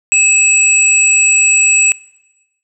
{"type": "tone pair together", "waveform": "sine", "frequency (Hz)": [2600, 7784], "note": ["E7", "B8"], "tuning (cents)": [-24, -26], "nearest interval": "octave + perfect fifth", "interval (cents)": 1898, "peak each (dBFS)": -10, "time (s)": [0.12, 1.92], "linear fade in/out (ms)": 0, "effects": ["noise-tail reverb RT60 1.0 s tail -21 dB re dry"]}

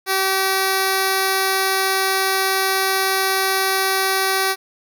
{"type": "tone with notch filter", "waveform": "5% pulse", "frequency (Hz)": 383.6, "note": "G4", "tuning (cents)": -37, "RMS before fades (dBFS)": -19, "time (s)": [0.06, 4.56], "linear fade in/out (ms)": 50, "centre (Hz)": 3000, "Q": 1.8, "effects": []}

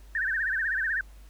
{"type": "tone with vibrato", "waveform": "sine", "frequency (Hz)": 1677, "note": "G#6", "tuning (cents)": 16, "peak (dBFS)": -25, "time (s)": [0.15, 1.01], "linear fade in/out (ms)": 2, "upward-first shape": "sine", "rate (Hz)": 16, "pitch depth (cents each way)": 180, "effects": ["added 50 Hz sine -46 dBFS peak until 1.29 s", "pink hiss -60 dBFS RMS until 1.29 s"]}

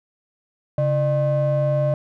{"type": "ring-modulated tone", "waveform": "triangle", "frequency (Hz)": 232.5, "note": "A#3", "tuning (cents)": -4, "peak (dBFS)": -12, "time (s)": [0.78, 1.94], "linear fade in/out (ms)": 2, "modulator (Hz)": 371, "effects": []}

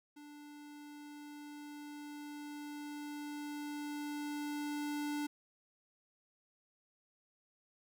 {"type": "tone with level ramp", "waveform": "square", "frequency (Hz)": 293.9, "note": "D4", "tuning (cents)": 1, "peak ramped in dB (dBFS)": [-52, -36], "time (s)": [0.16, 5.27], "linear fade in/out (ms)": 10, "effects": []}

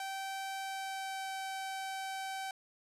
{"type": "tone with pitch glide", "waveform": "sawtooth", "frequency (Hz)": [775, 770.1], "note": ["G5", "G5"], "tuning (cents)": [-20, -31], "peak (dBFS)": -34, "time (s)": [0, 2.51], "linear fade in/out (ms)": 2, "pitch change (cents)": -11, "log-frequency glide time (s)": [0.59, 1.32], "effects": ["low-pass 12000 Hz 12 dB/octave"]}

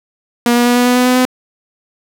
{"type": "tone with pitch steps", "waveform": "sawtooth", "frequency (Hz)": [238.8, 240.9, 243, 245.1, 247.2, 249.4, 251.5, 253.7], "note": ["A#3", "B3", "B3", "B3", "B3", "B3", "B3", "B3"], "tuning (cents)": [42, -43, -28, -13, 2, 17, 32, 47], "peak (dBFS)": -5, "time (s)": [0.46, 1.252], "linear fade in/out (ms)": 2, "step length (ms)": 99, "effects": []}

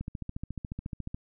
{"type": "click train", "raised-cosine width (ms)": 5, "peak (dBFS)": -23, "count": 17, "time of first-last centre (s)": [0.01, 1.145], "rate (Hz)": 14.1, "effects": []}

